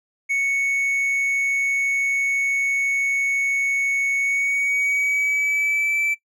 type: tone with pitch glide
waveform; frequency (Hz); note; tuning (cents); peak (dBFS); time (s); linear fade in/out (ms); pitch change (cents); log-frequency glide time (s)
triangle; 2217 to 2322; C#7 to D7; 0 to -20; -17; 0.29-6.15; 20; +80; 4.18-5.99
effects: noise-tail reverb RT60 0.1 s tail -18 dB re dry